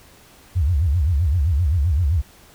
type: tone with vibrato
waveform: sine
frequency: 78.9 Hz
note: D#2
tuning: 25 cents sharp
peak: -15 dBFS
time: 0.55-2.22 s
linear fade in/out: 20 ms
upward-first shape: sine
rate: 7.7 Hz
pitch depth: 280 cents each way
effects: pink hiss -49 dBFS RMS until 2.54 s